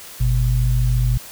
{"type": "tone pair together", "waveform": "sine", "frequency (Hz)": [49.13, 123.3], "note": ["G1", "B2"], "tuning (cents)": [5, -2], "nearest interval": "octave + major third", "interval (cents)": 1593, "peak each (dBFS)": -17, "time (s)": [0.2, 1.18], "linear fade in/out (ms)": 10, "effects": ["white hiss -38 dBFS RMS until 1.31 s"]}